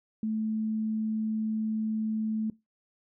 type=tone; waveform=sine; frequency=218.3 Hz; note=A3; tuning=13 cents flat; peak=-27 dBFS; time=0.23-2.5 s; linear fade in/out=2 ms; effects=noise-tail reverb RT60 0.2 s tail -20 dB re dry